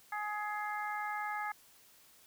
harmonic tone, 419.3 Hz, G#4, 17 cents sharp, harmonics 2 / 3 / 4 / 5, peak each -38 / -41 / -42 / -44 dBFS, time 0.12-1.52 s, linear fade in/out 5 ms, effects white hiss -62 dBFS RMS until 2.26 s

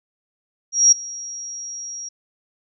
sine tone with ADSR envelope, 5660 Hz, F8, 22 cents sharp, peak -7 dBFS, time 0.72-2.09 s, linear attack 200 ms, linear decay 9 ms, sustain -22 dB, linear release 8 ms, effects none

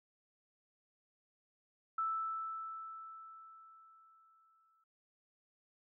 sine tone with exponential decay, 1318.5 Hz, E6, in tune, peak -32 dBFS, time 1.98-4.84 s, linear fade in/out 5 ms, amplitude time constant 620 ms, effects none

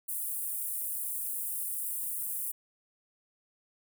pink high-pass noise, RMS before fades -35 dBFS, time 0.08-2.52 s, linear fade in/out 10 ms, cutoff 9100 Hz, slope 48 dB/octave, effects none

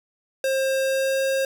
square tone with pitch glide, 533 to 536.7 Hz, C5 to C5, +32 to +44 cents, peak -21 dBFS, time 0.44-1.45 s, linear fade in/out 2 ms, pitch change +12 cents, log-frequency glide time 0.82-1.2 s, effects none

